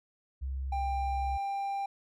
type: tone with pitch glide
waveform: sine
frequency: 66.6 to 65.76 Hz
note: C2 to C2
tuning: +31 to +9 cents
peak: -32 dBFS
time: 0.41-1.38 s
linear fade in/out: 20 ms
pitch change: -22 cents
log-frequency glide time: 0.65-1.17 s
type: tone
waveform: triangle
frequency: 793 Hz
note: G5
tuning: 20 cents sharp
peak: -29 dBFS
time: 0.72-1.86 s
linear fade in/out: 5 ms
effects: none